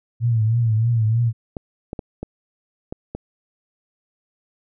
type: tone with vibrato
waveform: sine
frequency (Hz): 113.7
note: A#2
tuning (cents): -43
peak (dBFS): -15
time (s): 0.2-1.33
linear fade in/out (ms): 50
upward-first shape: triangle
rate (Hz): 3.2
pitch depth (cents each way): 100
type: clicks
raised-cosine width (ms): 2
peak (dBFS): -15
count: 6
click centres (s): 1.568 / 1.931 / 1.992 / 2.23 / 2.925 / 3.15
effects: none